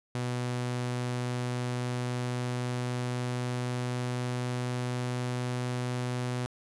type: tone with pitch glide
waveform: sawtooth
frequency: 123.47 to 124.19 Hz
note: B2 to B2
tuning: 0 to +10 cents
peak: -26 dBFS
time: 0.15-6.46 s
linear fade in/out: 0 ms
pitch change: +10 cents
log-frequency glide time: 0.59-5.49 s
effects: resampled to 24000 Hz